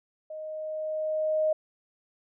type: tone with level ramp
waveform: sine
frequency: 622.3 Hz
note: D#5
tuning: in tune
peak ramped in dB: -36 to -21 dBFS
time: 0.3-1.53 s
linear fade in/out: 5 ms
effects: none